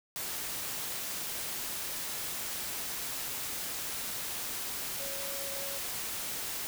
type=tone in noise; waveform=sine; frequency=554.4 Hz; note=C#5; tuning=in tune; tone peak=-43 dBFS; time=5-5.78 s; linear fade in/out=0 ms; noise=white; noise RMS=-37 dBFS; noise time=0.16-6.67 s; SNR=-9 dB; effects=none